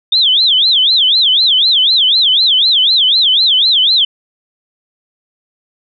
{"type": "tone with vibrato", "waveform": "sine", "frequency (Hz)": 3520, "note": "A7", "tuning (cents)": 0, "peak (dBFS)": -7, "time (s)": [0.12, 4.05], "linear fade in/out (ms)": 5, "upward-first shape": "sine", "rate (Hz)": 4, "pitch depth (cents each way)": 280, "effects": []}